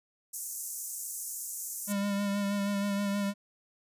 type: high-pass noise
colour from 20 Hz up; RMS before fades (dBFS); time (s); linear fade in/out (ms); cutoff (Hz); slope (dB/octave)
pink; -37; 0.33-1.93; 10; 6300; 48
type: tone with vibrato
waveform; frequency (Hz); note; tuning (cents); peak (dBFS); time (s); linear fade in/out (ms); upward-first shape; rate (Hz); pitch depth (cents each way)
square; 201.2; G3; +45; -29; 1.87-3.34; 50; sine; 6.3; 25
effects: resampled to 32000 Hz